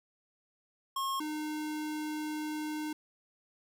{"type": "tone pair in turn", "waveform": "square", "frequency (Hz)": [1080, 305.3], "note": ["C#6", "D#4"], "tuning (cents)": [-45, -33], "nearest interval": "octave + minor seventh", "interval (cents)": 2188, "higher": "first", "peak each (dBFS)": [-32, -35], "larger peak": "first", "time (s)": [[0.96, 1.2], [1.2, 2.93]], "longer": "second", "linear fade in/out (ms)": 5, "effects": []}